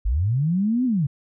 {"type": "linear two-way sweep", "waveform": "sine", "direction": "up then down", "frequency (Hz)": [44.17, 261.6, 127.9], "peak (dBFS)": -18, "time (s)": [0.05, 1.07], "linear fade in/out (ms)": 10, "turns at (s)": 0.85, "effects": []}